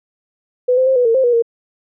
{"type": "tone with pitch steps", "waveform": "sine", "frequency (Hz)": [498.9, 517, 528, 492.9, 456.2, 526, 483, 464.4], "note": ["B4", "C5", "C5", "B4", "A#4", "C5", "B4", "A#4"], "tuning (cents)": [17, -21, 16, -3, -37, 9, -39, -7], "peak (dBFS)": -10, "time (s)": [0.68, 1.424], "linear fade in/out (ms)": 10, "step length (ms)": 93, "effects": []}